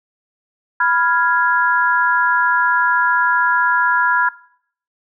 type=chord; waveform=sine; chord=F diminished; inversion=second; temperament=equal; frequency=987.8 / 1396.9 / 1661.2 Hz; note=Cb6 / F6 / Ab6; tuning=0 / 0 / 0 cents; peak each=-17 dBFS; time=0.8-4.29 s; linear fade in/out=5 ms; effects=noise-tail reverb RT60 0.6 s tail -19 dB re dry